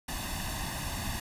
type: noise with comb filter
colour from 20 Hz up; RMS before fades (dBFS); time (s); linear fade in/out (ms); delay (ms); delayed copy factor
pink; -35; 0.08-1.2; 5; 1.1; +0.8
effects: resampled to 32000 Hz